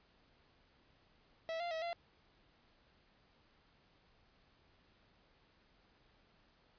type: tone with pitch steps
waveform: 45% pulse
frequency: 653 / 693 / 644 / 685 Hz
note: E5 / F5 / E5 / F5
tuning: -17 / -14 / -41 / -34 cents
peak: -38 dBFS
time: 1.49-1.93 s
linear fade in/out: 0 ms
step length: 110 ms
effects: pink hiss -70 dBFS RMS until 6.78 s + resampled to 11025 Hz